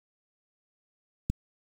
click, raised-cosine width 5 ms, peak -14 dBFS, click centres 1.3 s, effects 7-bit

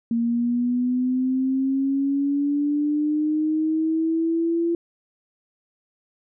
sine linear sweep, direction up, 231.1 to 340 Hz, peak -19 dBFS, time 0.11-4.75 s, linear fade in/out 2 ms, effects none

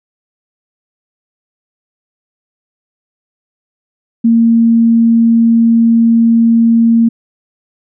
sine tone, 230 Hz, A#3, 23 cents flat, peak -5 dBFS, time 4.24-7.09 s, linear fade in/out 10 ms, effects none

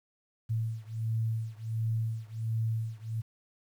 sine beating tone pair, 111.7 / 113.1 Hz, A2 / A2, +27 / +48 cents, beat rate 1.4 Hz, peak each -32 / -33 dBFS, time 0.49-3.22 s, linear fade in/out 20 ms, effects 10-bit

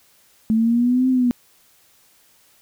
sine linear two-way sweep, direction up then down, 218.3 to 260.5 to 240.6 Hz, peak -14 dBFS, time 0.5-1.31 s, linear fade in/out 0 ms, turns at 1.09 s, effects white hiss -56 dBFS RMS until 2.61 s

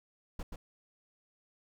brown noise with echo, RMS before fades -37 dBFS, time 0.39-0.43 s, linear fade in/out 5 ms, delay 130 ms, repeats 1, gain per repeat -4 dB, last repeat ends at 0.56 s, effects none

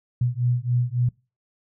sine beating tone pair, 120.8 / 124.4 Hz, B2 / B2, -38 / +13 cents, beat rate 3.6 Hz, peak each -23 dBFS, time 0.21-1.09 s, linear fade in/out 5 ms, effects noise-tail reverb RT60 0.3 s tail -24 dB re dry

